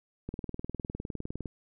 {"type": "click train", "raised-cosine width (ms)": 3, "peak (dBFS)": -23, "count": 24, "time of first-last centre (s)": [0.29, 1.458], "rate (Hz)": 19.7, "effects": []}